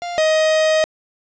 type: tone pair in turn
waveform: 45% pulse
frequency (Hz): 698.5 / 628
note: F5 / D#5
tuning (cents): 0 / +16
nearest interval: major second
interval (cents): 184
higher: first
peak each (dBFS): -24 / -13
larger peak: second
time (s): 0.02-0.18 / 0.18-0.84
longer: second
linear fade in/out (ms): 0
effects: resampled to 16000 Hz + 8-bit